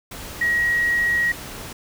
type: tone in noise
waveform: sine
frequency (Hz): 1900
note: A#6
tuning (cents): +33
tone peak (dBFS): -17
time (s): 0.41-1.32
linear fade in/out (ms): 5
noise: pink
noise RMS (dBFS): -35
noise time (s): 0.11-1.73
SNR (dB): +15
effects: none